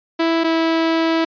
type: tone pair in turn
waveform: sawtooth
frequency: 329.6 / 326.9 Hz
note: E4 / E4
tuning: 0 / -14 cents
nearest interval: unison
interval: 14 cents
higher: first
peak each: -11 dBFS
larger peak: neither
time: 0.19-0.44 / 0.44-1.25 s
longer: second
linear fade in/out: 10 ms
effects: resampled to 11025 Hz